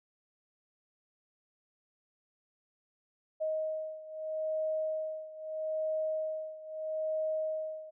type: beating tone pair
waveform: sine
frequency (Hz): 627 / 627.78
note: D#5 / D#5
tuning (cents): +13 / +15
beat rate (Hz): 0.78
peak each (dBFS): -34 / -37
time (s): 3.4-7.91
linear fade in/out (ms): 20
effects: none